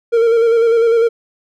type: tone with vibrato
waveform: triangle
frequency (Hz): 460.6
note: A#4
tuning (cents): -21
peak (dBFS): -7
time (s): 0.12-1.09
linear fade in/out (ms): 20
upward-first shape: square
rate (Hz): 10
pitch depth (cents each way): 30
effects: none